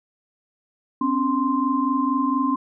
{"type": "tone cluster", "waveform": "sine", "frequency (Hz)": [257.6, 281.9, 1045], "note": ["C4", "C#4", "C6"], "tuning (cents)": [-27, 29, -2], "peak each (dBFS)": -23, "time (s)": [1.01, 2.56], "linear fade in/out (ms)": 5, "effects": []}